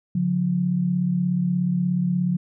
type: tone pair together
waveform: sine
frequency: 143.14 / 179.9 Hz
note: D3 / F#3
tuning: -44 / -48 cents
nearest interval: major third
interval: 396 cents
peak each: -26 / -20 dBFS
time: 0.15-2.37 s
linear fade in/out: 5 ms
effects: none